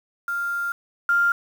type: tone pair in turn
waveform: sine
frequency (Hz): 1396.9 / 1396.9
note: F6 / F6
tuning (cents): 0 / 0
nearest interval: unison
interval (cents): 0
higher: neither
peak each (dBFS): -23 / -16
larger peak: second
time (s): 0.28-0.72 / 1.09-1.32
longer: first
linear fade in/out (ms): 2
effects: 7-bit